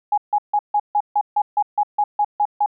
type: tone bursts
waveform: sine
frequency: 830.6 Hz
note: G#5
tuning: in tune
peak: -14 dBFS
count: 13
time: 0.12-2.661 s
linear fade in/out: 5 ms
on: 57 ms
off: 150 ms
effects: none